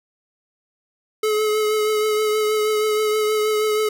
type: tone with vibrato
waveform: square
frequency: 428.2 Hz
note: A4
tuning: 47 cents flat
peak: -18 dBFS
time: 1.23-3.89 s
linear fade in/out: 5 ms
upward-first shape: triangle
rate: 6.3 Hz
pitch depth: 24 cents each way
effects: none